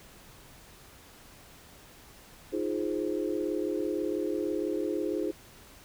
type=chord; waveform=sine; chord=F minor seventh; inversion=third; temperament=equal; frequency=311.1 / 349.2 / 415.3 / 523.3 Hz; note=Eb4 / F4 / Ab4 / C5; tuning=0 / 0 / 0 / 0 cents; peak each=-33 / -33 / -33 / -37 dBFS; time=2.52-5.32 s; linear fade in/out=20 ms; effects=pink hiss -53 dBFS RMS until 5.84 s